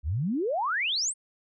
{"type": "exponential sweep", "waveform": "sine", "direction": "up", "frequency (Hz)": [64.5, 9150], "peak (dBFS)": -25, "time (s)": [0.03, 1.14], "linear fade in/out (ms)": 50, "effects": []}